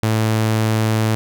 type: tone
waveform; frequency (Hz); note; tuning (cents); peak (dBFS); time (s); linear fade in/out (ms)
sawtooth; 110; A2; 0; -11; 0.03-1.15; 0
effects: none